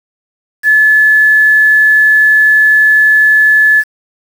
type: tone with quantisation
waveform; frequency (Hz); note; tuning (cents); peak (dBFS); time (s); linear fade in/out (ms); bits
sine; 1724; A6; -36; -4; 0.63-3.84; 50; 5
effects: none